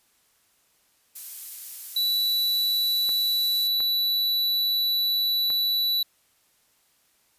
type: noise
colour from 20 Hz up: violet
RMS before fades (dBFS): -35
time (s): 1.15-3.68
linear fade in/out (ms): 10
type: tone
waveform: square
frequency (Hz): 3951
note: B7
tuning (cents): 0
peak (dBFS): -22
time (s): 1.96-6.03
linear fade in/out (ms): 5
type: clicks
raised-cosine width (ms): 0.5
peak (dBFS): -24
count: 3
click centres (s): 3.092 / 3.804 / 5.503
effects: white hiss -65 dBFS RMS until 7.38 s + resampled to 32000 Hz